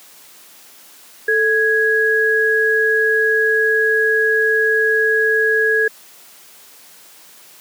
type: tone pair together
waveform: sine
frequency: 440 / 1661.2 Hz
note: A4 / G#6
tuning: 0 / 0 cents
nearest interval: octave + major seventh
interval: 2300 cents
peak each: -17 / -14 dBFS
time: 1.28-5.88 s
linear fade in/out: 5 ms
effects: white hiss -44 dBFS RMS until 7.6 s + high-pass 200 Hz 12 dB/octave